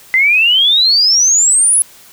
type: exponential sweep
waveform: sine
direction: up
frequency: 2019 to 10740 Hz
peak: -7 dBFS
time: 0.14-1.82 s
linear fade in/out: 0 ms
effects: white hiss -41 dBFS RMS until 2.12 s